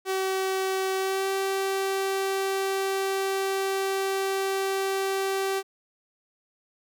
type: tone with pitch glide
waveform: sawtooth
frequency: 381.1 to 387.5 Hz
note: G4 to G4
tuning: -49 to -20 cents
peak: -21 dBFS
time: 0.05-5.63 s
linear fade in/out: 50 ms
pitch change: +29 cents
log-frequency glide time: 0.96-1.29 s
effects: none